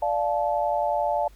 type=chord; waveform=sine; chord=D minor; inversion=none; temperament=equal with one note detuned; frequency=587.3 / 698.5 / 868.4 Hz; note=D5 / F5 / A5; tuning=0 / 0 / -23 cents; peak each=-26 / -26 / -26 dBFS; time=0.02-1.28 s; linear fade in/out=5 ms; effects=added 50 Hz sine -48 dBFS peak until 1.35 s + pink hiss -59 dBFS RMS until 1.35 s